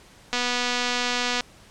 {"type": "click train", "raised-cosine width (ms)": 0.2, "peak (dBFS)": -8, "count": 265, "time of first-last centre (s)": [0.33, 1.408], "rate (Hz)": 245, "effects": ["pink hiss -51 dBFS RMS until 1.7 s", "low-pass 9000 Hz 12 dB/octave"]}